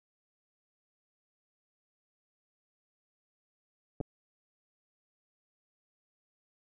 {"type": "clicks", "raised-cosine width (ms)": 2, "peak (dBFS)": -23, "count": 2, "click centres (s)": [4.004, 4.011], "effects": []}